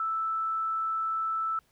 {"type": "tone", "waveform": "sine", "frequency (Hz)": 1318.5, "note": "E6", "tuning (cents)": 0, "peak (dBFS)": -27, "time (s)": [0, 1.59], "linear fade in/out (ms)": 2, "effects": ["pink hiss -68 dBFS RMS until 1.71 s"]}